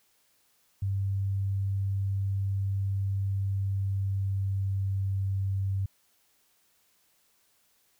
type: tone with pitch glide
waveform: sine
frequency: 98 to 97.15 Hz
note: G2 to G2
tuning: 0 to -15 cents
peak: -26 dBFS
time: 0.82-5.86 s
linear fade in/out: 5 ms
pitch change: -15 cents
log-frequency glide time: 3.29-5.24 s
effects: white hiss -68 dBFS RMS until 7.99 s